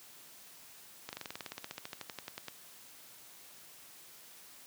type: slowing click train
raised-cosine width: 0.2 ms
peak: -23 dBFS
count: 22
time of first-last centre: 1.09-2.483 s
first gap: 39 ms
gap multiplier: 1.05
effects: white hiss -55 dBFS RMS until 4.66 s + high-pass 100 Hz 12 dB/octave